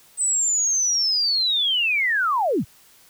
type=linear sweep; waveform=sine; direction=down; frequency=8200 to 73.42 Hz; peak=-18 dBFS; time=0.17-2.65 s; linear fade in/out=50 ms; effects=white hiss -53 dBFS RMS until 3.09 s